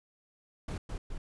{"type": "noise bursts at uneven times", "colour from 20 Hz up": "brown", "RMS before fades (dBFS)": -37, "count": 3, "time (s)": [[0.68, 0.78], [0.89, 0.98], [1.1, 1.18]], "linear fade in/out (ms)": 5, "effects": ["resampled to 24000 Hz"]}